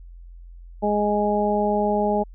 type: harmonic tone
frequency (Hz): 207.7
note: G#3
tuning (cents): 0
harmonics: 1 / 2 / 3 / 4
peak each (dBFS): -24 / -24 / -24 / -24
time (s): 0.82-2.24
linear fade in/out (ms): 20
effects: added 43 Hz sine -39 dBFS peak until 2.34 s